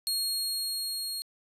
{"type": "tone with level ramp", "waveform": "sawtooth", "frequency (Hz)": 4280, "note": "C8", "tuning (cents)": 38, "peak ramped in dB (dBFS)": [-24, -30], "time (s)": [0.07, 1.22], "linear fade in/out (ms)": 0, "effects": ["resampled to 32000 Hz", "10-bit"]}